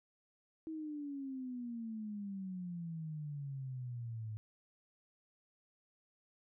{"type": "exponential sweep", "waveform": "sine", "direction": "down", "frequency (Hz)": [322.7, 106.6], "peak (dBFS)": -40, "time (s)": [0.67, 4.37], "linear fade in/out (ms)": 0, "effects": []}